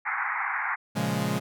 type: band-pass noise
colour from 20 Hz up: white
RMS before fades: -29 dBFS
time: 0.05-0.76 s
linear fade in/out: 20 ms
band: 770 to 2200 Hz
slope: 96 dB/octave
type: chord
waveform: sawtooth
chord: Bb minor seventh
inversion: none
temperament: equal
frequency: 116.54 / 138.59 / 174.61 / 207.7 Hz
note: Bb2 / Db3 / F3 / Ab3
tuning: 0 / 0 / 0 / 0 cents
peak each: -29 / -27 / -27 / -25 dBFS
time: 0.95-1.4 s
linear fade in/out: 20 ms
effects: none